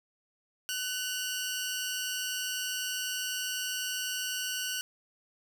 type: tone pair together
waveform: 15% pulse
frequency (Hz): 1504 / 2820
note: F#6 / F7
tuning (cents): +28 / +16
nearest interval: major seventh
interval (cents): 1088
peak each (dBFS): -28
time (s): 0.69-4.81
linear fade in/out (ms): 0
effects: none

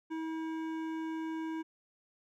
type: tone with hard clipping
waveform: sine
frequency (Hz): 321.2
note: E4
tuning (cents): -45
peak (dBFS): -37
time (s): 0.1-1.63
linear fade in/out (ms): 20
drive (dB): 13
effects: none

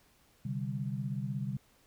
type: chord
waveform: sine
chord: C suspended second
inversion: none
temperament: just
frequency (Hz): 130.81 / 147.16 / 196.22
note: C3 / D3 / G3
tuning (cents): 0 / +4 / +2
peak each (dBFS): -36 / -38 / -38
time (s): 0.45-1.57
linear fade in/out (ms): 5
effects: pink hiss -66 dBFS RMS until 1.86 s

